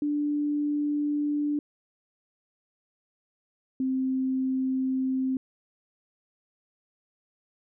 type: tone pair in turn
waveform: sine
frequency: 293.7 / 261.7 Hz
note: D4 / C4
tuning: 0 / 0 cents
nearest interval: major second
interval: 200 cents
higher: first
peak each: -24 dBFS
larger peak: neither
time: 0.02-1.59 / 3.8-5.37 s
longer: neither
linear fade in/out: 2 ms
effects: none